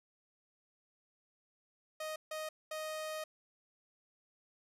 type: tone bursts at uneven times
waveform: sawtooth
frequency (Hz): 623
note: D#5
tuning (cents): +2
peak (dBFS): -35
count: 3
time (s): 2-2.16 / 2.31-2.49 / 2.71-3.24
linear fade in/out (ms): 5
effects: resampled to 32000 Hz + 12-bit